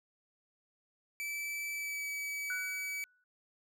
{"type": "tone with pitch glide", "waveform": "45% pulse", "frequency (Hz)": [2313, 2285], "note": ["D7", "D7"], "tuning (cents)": [-27, -48], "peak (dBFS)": -36, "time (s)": [1.2, 3.04], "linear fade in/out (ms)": 0, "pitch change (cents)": -21, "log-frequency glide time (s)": [1.73, 2.06]}
{"type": "tone with exponential decay", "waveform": "sine", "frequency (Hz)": 1480, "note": "F#6", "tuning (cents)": 0, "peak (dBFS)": -34, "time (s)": [2.5, 3.24], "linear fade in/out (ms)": 2, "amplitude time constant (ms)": 160}
{"effects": []}